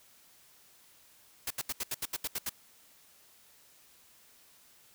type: noise bursts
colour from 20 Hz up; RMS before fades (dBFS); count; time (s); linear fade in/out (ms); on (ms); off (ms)
white; -34; 10; 1.47-2.495; 5; 35; 75
effects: white hiss -61 dBFS RMS until 4.94 s